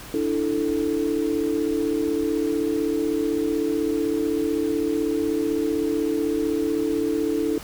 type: chord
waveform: sine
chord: D suspended second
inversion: none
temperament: equal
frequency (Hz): 293.7 / 329.6 / 440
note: D4 / E4 / A4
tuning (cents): 0 / 0 / 0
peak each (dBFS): -25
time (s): 0.14-7.58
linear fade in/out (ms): 2
effects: pink hiss -40 dBFS RMS until 7.63 s